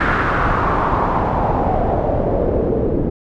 pink noise with low-pass filter sweep, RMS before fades -17 dBFS, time 0-3.1 s, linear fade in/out 10 ms, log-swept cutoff 1600 to 400 Hz, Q 3, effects none

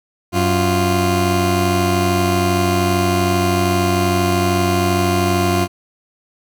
20% pulse tone pair together, 92.92 / 349.2 Hz, F#2 / F4, +8 / 0 cents, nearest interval octave + major seventh, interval 2292 cents, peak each -12 dBFS, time 0.32-5.68 s, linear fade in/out 50 ms, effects none

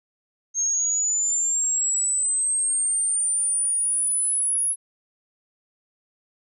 sine linear sweep, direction up, 6420 to 10548 Hz, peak -20 dBFS, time 0.54-4.76 s, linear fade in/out 50 ms, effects none

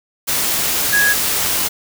sine tone in noise, 1661.2 Hz, G#6, in tune, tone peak -12 dBFS, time 0.92-1.14 s, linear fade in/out 20 ms, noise white, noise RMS -18 dBFS, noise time 0.27-1.69 s, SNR +3 dB, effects none

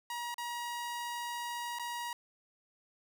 sawtooth tone with dropouts, 954 Hz, A#5, 40 cents sharp, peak -33 dBFS, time 0.1-2.13 s, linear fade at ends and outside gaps 2 ms, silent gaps 0.343-0.381 / 1.787-1.795 s, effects none

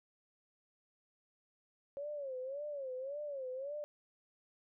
sine tone with vibrato, 550 Hz, C#5, 14 cents flat, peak -39 dBFS, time 1.97-3.84 s, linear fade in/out 0 ms, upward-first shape sine, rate 1.8 Hz, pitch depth 140 cents each way, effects none

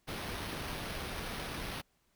pink noise with sample-and-hold, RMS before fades -40 dBFS, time 0.07-1.82 s, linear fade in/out 20 ms, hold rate 7350 Hz, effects pink hiss -74 dBFS RMS until 2.15 s

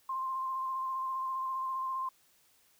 sine tone with vibrato, 1051 Hz, C6, 7 cents sharp, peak -32 dBFS, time 0.09-2.09 s, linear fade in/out 5 ms, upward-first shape square, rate 15 Hz, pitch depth 15 cents each way, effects white hiss -67 dBFS RMS until 2.79 s

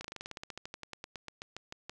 slowing click train, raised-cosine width 0.2 ms, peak -24 dBFS, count 23, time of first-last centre 0.01-1.896 s, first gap 34 ms, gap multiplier 1.08, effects none

